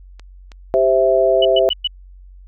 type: clicks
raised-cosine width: 0.2 ms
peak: -23 dBFS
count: 2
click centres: 0.196 / 0.518 s
type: chord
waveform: sine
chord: C major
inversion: second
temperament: equal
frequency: 392 / 523.3 / 659.3 Hz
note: G4 / C5 / E5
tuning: 0 / 0 / 0 cents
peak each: -17 / -16 / -14 dBFS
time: 0.74-1.69 s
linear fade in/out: 0 ms
type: tone bursts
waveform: sine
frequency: 2960 Hz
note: F#7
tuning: in tune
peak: -15 dBFS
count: 4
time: 1.42-1.874 s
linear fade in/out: 5 ms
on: 31 ms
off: 110 ms
effects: added 46 Hz sine -38 dBFS peak until 2.47 s